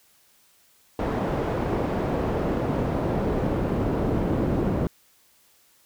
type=noise with band-pass filter sweep; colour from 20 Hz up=brown; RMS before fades=-25 dBFS; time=0.99-4.87 s; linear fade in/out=2 ms; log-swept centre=610 to 340 Hz; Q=0.74; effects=white hiss -60 dBFS RMS until 5.85 s